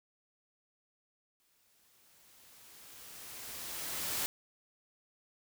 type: noise with exponential growth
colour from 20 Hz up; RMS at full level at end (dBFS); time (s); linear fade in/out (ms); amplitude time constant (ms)
white; -34; 1.4-4.26; 0; 620
effects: none